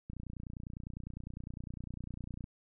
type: click train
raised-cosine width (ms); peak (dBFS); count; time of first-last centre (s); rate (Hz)
5; -30; 71; 0.1-2.441; 29.9
effects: none

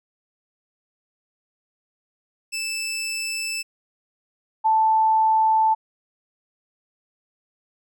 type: tone pair in turn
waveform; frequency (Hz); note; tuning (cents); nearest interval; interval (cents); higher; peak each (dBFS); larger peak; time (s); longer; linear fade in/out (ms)
20% pulse / sine; 2637 / 880; E7 / A5; 0 / 0; octave + perfect fifth; 1900; first; -21 / -15; second; 2.52-3.63 / 4.64-5.75; neither; 20
effects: none

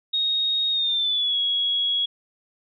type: tone with pitch glide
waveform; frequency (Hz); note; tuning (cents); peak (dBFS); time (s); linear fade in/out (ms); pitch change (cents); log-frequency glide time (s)
sine; 3739 to 3331; A#7 to G#7; +4 to +4; -20; 0.13-2.06; 10; -200; 0.71-1.38
effects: none

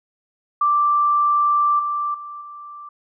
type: tone with level steps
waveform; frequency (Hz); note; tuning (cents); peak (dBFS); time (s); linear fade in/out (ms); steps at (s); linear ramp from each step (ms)
sine; 1174.7; D6; 0; -14 / -20 / -31 / -34; 0.61-2.89; 5; 1.79 / 2.14 / 2.41; 5
effects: none

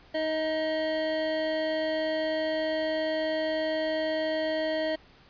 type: tone pair together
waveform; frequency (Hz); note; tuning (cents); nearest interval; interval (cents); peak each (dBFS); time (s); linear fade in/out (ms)
square; 312.4 / 630.8; D#4 / D#5; +7 / +24; octave; 1217; -34 / -28; 0.14-4.96; 10
effects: pink hiss -56 dBFS RMS until 5.29 s + resampled to 11025 Hz

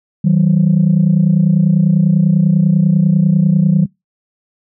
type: tone pair together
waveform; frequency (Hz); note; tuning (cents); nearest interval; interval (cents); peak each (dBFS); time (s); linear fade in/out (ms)
sine; 159 / 189.08; D#3 / F#3; +38 / +38; minor third; 300; -10; 0.24-3.86; 10
effects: noise-tail reverb RT60 0.2 s tail -25 dB re dry + tanh soft clip ceiling -3 dBFS

